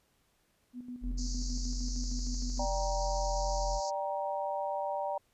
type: tone with tremolo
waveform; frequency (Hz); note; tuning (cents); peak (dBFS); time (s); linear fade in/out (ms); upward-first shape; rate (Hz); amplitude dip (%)
sine; 246.9; B3; 0; -38; 0.73-2.68; 50; square; 6.5; 60
type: tone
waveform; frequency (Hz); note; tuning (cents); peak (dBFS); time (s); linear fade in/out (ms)
triangle; 43.65; F1; 0; -30; 1.01-3.81; 50
type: band-pass noise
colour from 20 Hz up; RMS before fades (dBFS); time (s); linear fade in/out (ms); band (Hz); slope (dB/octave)
white; -44; 1.17-3.91; 20; 4400 to 6900; 96
type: chord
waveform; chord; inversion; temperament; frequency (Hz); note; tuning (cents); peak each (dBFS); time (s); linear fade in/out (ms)
sine; G minor; second; just; 588 / 784 / 940.8; D5 / G5 / Bb5; +2 / 0 / +16; -35 / -36 / -37; 2.59-5.18; 5
effects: pink hiss -72 dBFS RMS until 5.33 s + resampled to 32000 Hz